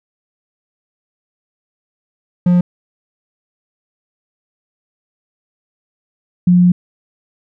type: tone pair in turn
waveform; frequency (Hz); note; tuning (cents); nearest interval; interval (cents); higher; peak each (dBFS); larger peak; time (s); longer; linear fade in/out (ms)
triangle / sine; 177.4 / 178.12; F3 / F3; +27 / +34; unison; 7; second; -6; neither; 2.46-2.61 / 6.47-6.72; second; 5
effects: none